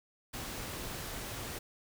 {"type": "noise", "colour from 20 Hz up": "pink", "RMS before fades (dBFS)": -41, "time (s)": [0.33, 1.59], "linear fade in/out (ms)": 10, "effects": []}